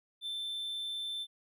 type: tone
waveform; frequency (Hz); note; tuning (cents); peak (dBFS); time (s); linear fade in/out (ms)
triangle; 3545; A7; +12; -34; 0.21-1.27; 50
effects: none